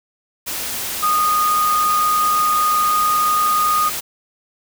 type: tone in noise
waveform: sine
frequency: 1234 Hz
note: D#6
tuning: 15 cents flat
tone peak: -14 dBFS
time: 1.02-3.9 s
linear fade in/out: 20 ms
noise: white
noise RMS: -25 dBFS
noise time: 0.46-4.01 s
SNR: +8 dB
effects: none